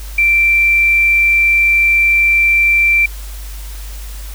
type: tone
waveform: sine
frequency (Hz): 2349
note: D7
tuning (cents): 0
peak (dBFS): -8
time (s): 0.18-3.06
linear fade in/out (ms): 5
effects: added 50 Hz sine -25 dBFS peak until 4.34 s + white hiss -36 dBFS RMS until 4.34 s